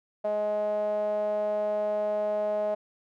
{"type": "tone with band-pass filter", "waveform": "sawtooth", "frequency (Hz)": 210, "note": "G#3", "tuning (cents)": 19, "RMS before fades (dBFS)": -28, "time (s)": [0.24, 2.75], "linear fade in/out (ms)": 10, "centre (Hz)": 660, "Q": 9.3, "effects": []}